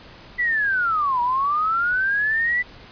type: linear two-way sweep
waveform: sine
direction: down then up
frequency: 1990 to 950 to 1990 Hz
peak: -18 dBFS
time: 0.38-2.63 s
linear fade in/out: 20 ms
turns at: 1.21 s
effects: pink hiss -44 dBFS RMS until 2.91 s + resampled to 11025 Hz